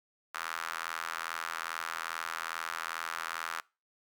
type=tone with high-pass filter; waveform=sawtooth; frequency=82.41 Hz; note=E2; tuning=in tune; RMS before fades=-38 dBFS; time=0.34-3.61 s; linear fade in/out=10 ms; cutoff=1300 Hz; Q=2.9; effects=noise-tail reverb RT60 0.3 s tail -24 dB re dry